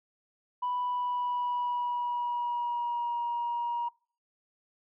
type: tone with pitch glide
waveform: sine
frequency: 987.8 to 949.8 Hz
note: B5 to A#5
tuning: 0 to +32 cents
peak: -27 dBFS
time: 0.62-3.89 s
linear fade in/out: 10 ms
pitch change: -68 cents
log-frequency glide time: 0.82-3.2 s
effects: noise-tail reverb RT60 0.4 s tail -24 dB re dry + tanh soft clip ceiling -25 dBFS